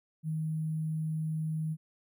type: tone with sample-and-hold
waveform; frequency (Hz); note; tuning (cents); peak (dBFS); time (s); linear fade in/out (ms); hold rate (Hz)
sine; 157.4; D#3; +20; -30; 0.23-1.77; 50; 11025
effects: none